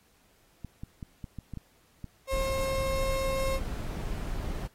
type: clicks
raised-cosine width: 5 ms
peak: -26 dBFS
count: 11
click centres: 0.647 / 0.835 / 1.028 / 1.242 / 1.387 / 1.537 / 1.573 / 2.043 / 2.807 / 2.976 / 3.097 s
type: tone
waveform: 35% pulse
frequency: 535 Hz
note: C5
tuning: 38 cents sharp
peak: -27 dBFS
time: 2.27-3.6 s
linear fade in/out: 50 ms
type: noise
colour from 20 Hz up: brown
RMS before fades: -33 dBFS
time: 2.31-4.68 s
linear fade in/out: 20 ms
effects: pink hiss -65 dBFS RMS until 4.74 s + AAC 48 kbps